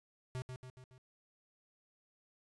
square tone with echo, 128 Hz, C3, 38 cents flat, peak -39 dBFS, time 0.35-0.42 s, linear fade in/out 0 ms, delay 140 ms, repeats 4, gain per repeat -5 dB, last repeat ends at 0.98 s, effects resampled to 24000 Hz + 13-bit

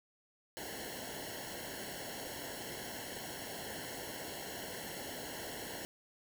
pink noise with comb filter, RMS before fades -44 dBFS, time 0.57-5.85 s, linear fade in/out 0 ms, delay 0.82 ms, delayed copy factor -0.95, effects none

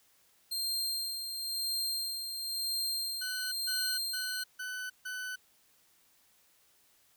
sawtooth tone with tremolo, 4186 Hz, C8, in tune, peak -28 dBFS, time 0.51-4.44 s, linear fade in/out 10 ms, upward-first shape sine, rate 0.98 Hz, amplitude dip 50%
40% pulse tone bursts, 1503 Hz, F#6, 27 cents sharp, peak -36 dBFS, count 5, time 3.21-5.36 s, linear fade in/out 10 ms, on 310 ms, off 150 ms
effects white hiss -67 dBFS RMS until 7.16 s

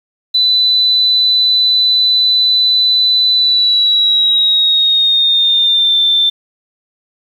sine tone with pitch glide, 3996 to 3560 Hz, B7 to A7, +20 to +20 cents, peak -8 dBFS, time 0.34-6.3 s, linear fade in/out 10 ms, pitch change -200 cents, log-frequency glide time 3.34-5.97 s, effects 7-bit

